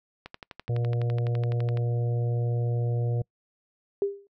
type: click train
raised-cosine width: 0.3 ms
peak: -23 dBFS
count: 19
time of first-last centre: 0.26-1.773 s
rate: 11.9 Hz
type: harmonic tone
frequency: 119.1 Hz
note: A#2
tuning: 38 cents sharp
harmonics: 1 / 3 / 4 / 5 / 6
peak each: -24 / -41 / -36 / -43 / -45 dBFS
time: 0.69-3.22 s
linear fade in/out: 5 ms
type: tone with exponential decay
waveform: sine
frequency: 400 Hz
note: G4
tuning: 35 cents sharp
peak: -19 dBFS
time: 4.02-4.27 s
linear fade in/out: 1 ms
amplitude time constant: 54 ms
effects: noise-tail reverb RT60 0.1 s tail -26 dB re dry